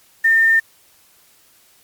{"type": "tone with quantisation", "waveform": "sine", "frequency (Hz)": 1809, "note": "A6", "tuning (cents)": 48, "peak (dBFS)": -10, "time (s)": [0.24, 0.6], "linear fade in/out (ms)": 10, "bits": 6, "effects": ["white hiss -53 dBFS RMS until 1.83 s", "MP3 96 kbps"]}